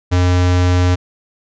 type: tone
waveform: square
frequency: 90 Hz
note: F#2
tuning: 47 cents flat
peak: -11 dBFS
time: 0.11-0.96 s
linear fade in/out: 20 ms
effects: resampled to 16000 Hz